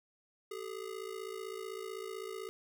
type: ring-modulated tone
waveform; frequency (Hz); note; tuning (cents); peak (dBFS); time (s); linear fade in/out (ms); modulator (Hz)
square; 412.1; G#4; -13; -38; 0.51-2.49; 0; 27.9
effects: none